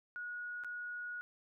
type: tone with dropouts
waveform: sine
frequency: 1453 Hz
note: F#6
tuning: 32 cents flat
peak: -40 dBFS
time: 0.16-1.21 s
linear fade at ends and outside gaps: 0 ms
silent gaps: 0.637-0.646 s
effects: none